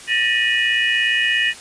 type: tone cluster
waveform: sine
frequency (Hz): 1785 / 1902 / 2487 / 2912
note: A6 / A#6 / D#7 / F#7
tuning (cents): +24 / +34 / -1 / -28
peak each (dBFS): -21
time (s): 0.07-1.54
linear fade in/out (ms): 50
effects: white hiss -38 dBFS RMS until 1.6 s + resampled to 22050 Hz